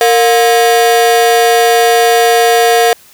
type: ring-modulated tone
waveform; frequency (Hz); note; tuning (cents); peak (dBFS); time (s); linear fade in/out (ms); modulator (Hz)
45% pulse; 587.3; D5; 0; -3; 0.01-2.93; 0; 125
effects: white hiss -42 dBFS RMS until 3.13 s